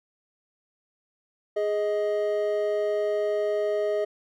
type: tone pair together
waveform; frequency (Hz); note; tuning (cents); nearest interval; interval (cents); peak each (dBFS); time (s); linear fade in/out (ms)
triangle; 415.3 / 627.2; G#4 / D#5; 0 / +14; perfect fifth; 714; -24; 1.56-4.05; 10
effects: none